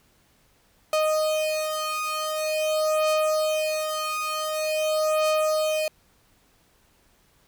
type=beating tone pair; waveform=35% pulse; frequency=620 / 620.46 Hz; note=D#5 / D#5; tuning=-6 / -5 cents; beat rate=0.46 Hz; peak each=-24 dBFS; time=0.93-5.88 s; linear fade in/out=2 ms; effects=pink hiss -62 dBFS RMS until 7.47 s